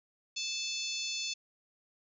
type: harmonic tone with a mistuned harmonic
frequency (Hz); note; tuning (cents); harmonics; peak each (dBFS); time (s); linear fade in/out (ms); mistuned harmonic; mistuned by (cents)
875; A5; -10; 3 / 4 / 5 / 6 / 7 / 8; -40 / -40 / -39 / -42 / -43 / -45; 0.36-1.34; 10; 7; +30
effects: none